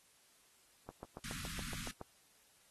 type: click train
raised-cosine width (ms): 1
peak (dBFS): -32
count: 9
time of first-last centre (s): 0.89-2.014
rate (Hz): 7.12
type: band-stop noise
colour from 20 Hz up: pink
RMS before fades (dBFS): -45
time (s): 1.24-1.91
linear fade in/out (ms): 0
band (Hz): 260 to 1200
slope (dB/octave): 48
effects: white hiss -68 dBFS RMS until 2.7 s + AAC 32 kbps